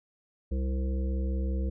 harmonic tone, 65.41 Hz, C2, in tune, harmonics 1 / 3 / 5 / 7 / 8, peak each -27 / -37 / -41 / -44 / -45 dBFS, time 0.51-1.7 s, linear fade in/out 10 ms, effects none

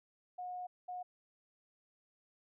sine tone bursts at uneven times, 724 Hz, F#5, 38 cents flat, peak -40 dBFS, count 2, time 0.38-0.67 / 0.88-1.03 s, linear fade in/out 10 ms, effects none

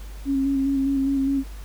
sine tone with vibrato, 273 Hz, C#4, 26 cents flat, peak -19 dBFS, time 0.25-1.44 s, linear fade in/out 50 ms, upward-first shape square, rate 4.9 Hz, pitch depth 21 cents each way, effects added 50 Hz sine -34 dBFS peak until 1.64 s + pink hiss -48 dBFS RMS until 1.64 s

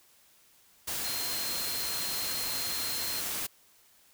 sine tone in noise, 4186 Hz, C8, in tune, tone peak -36 dBFS, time 1.04-3.21 s, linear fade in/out 10 ms, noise white, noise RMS -34 dBFS, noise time 0.87-3.47 s, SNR -5 dB, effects white hiss -62 dBFS RMS until 4.13 s

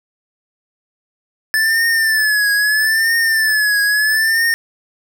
square tone with vibrato, 1744 Hz, A6, 16 cents flat, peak -13 dBFS, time 1.54-4.54 s, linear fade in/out 0 ms, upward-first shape triangle, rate 0.77 Hz, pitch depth 97 cents each way, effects none

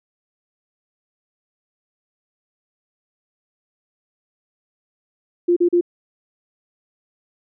sine tone bursts, 349.2 Hz, F4, in tune, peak -12 dBFS, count 3, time 5.48-5.811 s, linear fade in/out 10 ms, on 85 ms, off 38 ms, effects none

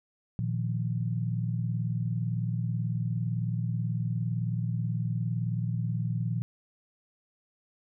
sine chord, Bb suspended fourth, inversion none, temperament equal, 116.54 / 155.56 / 174.61 Hz, Bb2 / Eb3 / F3, 0 / 0 / 0 cents, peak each -29 / -34 / -34 dBFS, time 0.39-6.42 s, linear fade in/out 0 ms, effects none

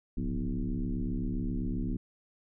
sine tone with frequency modulation, 106 Hz, G#2, 36 cents sharp, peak -29 dBFS, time 0.17-1.97 s, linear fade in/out 5 ms, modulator 67.6 Hz, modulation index 2.8, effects none

